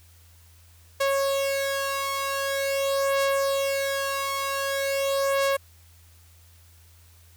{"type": "beating tone pair", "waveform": "sawtooth", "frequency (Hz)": [550, 550.45], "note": ["C#5", "C#5"], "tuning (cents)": [-14, -12], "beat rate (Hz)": 0.45, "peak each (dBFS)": [-21, -25], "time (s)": [1, 5.57], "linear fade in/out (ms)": 10, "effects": ["added 84 Hz sine -52 dBFS peak until 7.36 s", "white hiss -58 dBFS RMS until 7.36 s"]}